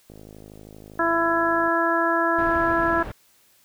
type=click train; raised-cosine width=2 ms; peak=-30 dBFS; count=84; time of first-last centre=0.1-1.678 s; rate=52.6 Hz
type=harmonic tone; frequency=334.2 Hz; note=E4; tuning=24 cents sharp; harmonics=1 / 2 / 3 / 4 / 5; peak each=-25 / -25 / -25 / -25 / -25 dBFS; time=0.99-3.03 s; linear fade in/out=5 ms
type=low-pass noise; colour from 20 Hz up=pink; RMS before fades=-34 dBFS; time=2.38-3.12 s; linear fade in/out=5 ms; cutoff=1600 Hz; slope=12 dB/octave
effects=white hiss -59 dBFS RMS until 3.64 s